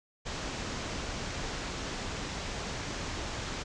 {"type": "low-pass noise", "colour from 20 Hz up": "pink", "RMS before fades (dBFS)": -37, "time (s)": [0.25, 3.64], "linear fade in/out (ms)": 20, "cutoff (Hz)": 7300, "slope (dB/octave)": 48, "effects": []}